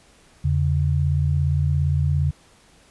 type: tone pair together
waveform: sine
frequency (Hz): 84.1 / 141.44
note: E2 / C#3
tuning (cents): +35 / +35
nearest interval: major sixth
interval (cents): 900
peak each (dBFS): -20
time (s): 0.44-2.31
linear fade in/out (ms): 10
effects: pink hiss -54 dBFS RMS until 2.9 s + resampled to 24000 Hz